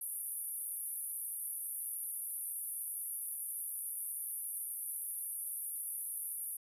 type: band-pass noise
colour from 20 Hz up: pink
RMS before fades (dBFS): -41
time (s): 0.01-6.57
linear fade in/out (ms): 5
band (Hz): 9600 to 13000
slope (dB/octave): 96
effects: resampled to 32000 Hz